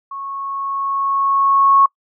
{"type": "tone with level ramp", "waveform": "sine", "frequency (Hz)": 1100, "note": "C#6", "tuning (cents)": -14, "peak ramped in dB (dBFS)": [-26, -7], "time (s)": [0.11, 1.86], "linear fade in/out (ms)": 5, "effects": ["noise-tail reverb RT60 0.1 s tail -25 dB re dry"]}